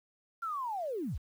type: linear sweep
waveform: sine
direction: down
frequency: 1396.9 to 34.65 Hz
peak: -33 dBFS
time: 0.42-1.18 s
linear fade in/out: 10 ms
effects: 10-bit